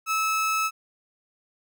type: tone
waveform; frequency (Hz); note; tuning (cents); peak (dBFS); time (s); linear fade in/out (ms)
30% pulse; 1300; E6; -24; -20; 0.06-0.71; 50
effects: none